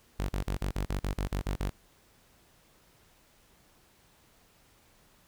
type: tone bursts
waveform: sawtooth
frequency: 48.49 Hz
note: G1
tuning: 18 cents flat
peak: -25 dBFS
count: 11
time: 0.19-1.699 s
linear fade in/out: 10 ms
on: 99 ms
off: 42 ms
effects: pink hiss -63 dBFS RMS until 5.27 s